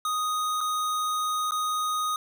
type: tone with dropouts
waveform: square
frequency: 1244.5 Hz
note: D#6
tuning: in tune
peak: -26 dBFS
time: 0.05-2.16 s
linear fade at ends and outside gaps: 2 ms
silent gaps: 0.607-0.611 / 1.509-1.519 s
effects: none